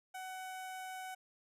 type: tone with notch filter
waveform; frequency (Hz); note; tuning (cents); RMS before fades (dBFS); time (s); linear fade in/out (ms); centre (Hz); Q
sawtooth; 749; F#5; +21; -45; 0.14-1.15; 10; 4400; 1.9
effects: resampled to 32000 Hz